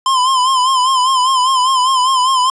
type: tone with vibrato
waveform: square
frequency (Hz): 1033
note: C6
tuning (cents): -22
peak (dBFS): -11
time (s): 0.06-2.5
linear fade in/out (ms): 2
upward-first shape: sine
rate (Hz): 5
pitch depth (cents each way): 68
effects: resampled to 22050 Hz + 7-bit